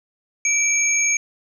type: tone pair together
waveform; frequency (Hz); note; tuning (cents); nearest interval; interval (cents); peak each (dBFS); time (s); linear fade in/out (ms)
sine; 2321 / 6538; D7 / G#8; -21 / -28; octave + tritone; 1793; -19; 0.45-1.17; 2
effects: 8-bit